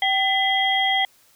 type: tone cluster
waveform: sine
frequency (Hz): 774 / 2009 / 3251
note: G5 / B6 / G#7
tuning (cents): -22 / +29 / -38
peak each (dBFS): -22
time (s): 0.02-1.05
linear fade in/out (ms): 2
effects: white hiss -57 dBFS RMS until 1.35 s